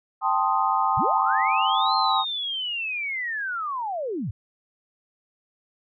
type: chord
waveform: sine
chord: A half-diminished seventh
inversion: third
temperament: equal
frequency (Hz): 784 / 880 / 1046.5 / 1244.5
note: G5 / A5 / C6 / Eb6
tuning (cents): 0 / 0 / 0 / 0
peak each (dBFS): -25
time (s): 0.21-2.25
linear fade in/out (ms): 50
type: linear two-way sweep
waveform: sine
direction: up then down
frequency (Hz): 73.42 to 4196 to 78.9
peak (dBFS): -26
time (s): 0.97-4.31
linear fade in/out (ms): 5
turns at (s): 1.95
effects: none